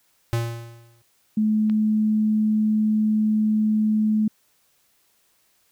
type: tone with exponential decay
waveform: square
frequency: 116.54 Hz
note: A#2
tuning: in tune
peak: -19 dBFS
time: 0.33-1.02 s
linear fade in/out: 0 ms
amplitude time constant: 150 ms
type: tone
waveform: sine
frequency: 215.1 Hz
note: A3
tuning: 39 cents flat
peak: -17 dBFS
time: 1.37-4.28 s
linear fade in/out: 5 ms
type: click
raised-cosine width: 0.3 ms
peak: -24 dBFS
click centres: 1.698 s
effects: white hiss -64 dBFS RMS until 5.71 s